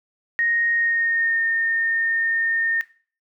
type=tone with pitch glide; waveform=sine; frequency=1864.7 to 1827.4 Hz; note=A#6 to A#6; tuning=0 to -35 cents; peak=-18 dBFS; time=0.39-2.81 s; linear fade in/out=0 ms; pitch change=-35 cents; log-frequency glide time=0.73-1.42 s; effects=noise-tail reverb RT60 0.4 s tail -17 dB re dry